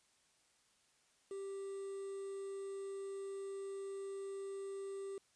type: tone with quantisation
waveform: triangle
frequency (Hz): 392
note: G4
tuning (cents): 0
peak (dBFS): -40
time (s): 1.31-5.18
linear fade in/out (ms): 2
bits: 10
effects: white hiss -73 dBFS RMS until 5.35 s + resampled to 22050 Hz